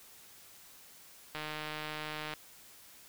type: click train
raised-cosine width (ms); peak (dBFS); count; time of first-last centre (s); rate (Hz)
0.3; -23; 152; 1.35-2.337; 153
effects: white hiss -56 dBFS RMS until 3.08 s